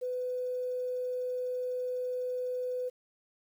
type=tone with quantisation; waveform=sine; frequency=501 Hz; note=B4; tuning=25 cents sharp; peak=-31 dBFS; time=0.01-2.9 s; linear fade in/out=20 ms; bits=10; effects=none